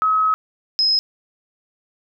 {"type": "tone pair in turn", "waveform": "sine", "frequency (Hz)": [1279, 5116], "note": ["D#6", "D#8"], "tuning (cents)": [47, 47], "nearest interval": "2 octaves", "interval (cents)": 2400, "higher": "second", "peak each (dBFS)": -14, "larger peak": "neither", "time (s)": [[0.02, 0.34], [0.79, 0.99]], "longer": "first", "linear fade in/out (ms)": 0, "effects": []}